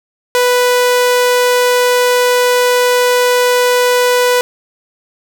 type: tone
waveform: sawtooth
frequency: 493.9 Hz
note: B4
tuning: in tune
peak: -5 dBFS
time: 0.35-4.41 s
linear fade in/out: 0 ms
effects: none